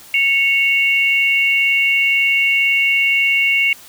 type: tone pair together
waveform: sine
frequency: 2208 / 2771 Hz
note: C#7 / F7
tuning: -7 / -14 cents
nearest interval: major third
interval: 393 cents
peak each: -14 / -16 dBFS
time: 0.14-3.73 s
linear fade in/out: 2 ms
effects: white hiss -41 dBFS RMS until 3.88 s